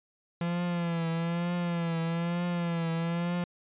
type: tone with vibrato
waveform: 45% pulse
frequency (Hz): 170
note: F3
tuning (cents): -46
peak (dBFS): -28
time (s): 0.41-3.44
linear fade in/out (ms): 2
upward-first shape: triangle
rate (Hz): 1.1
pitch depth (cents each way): 62
effects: resampled to 8000 Hz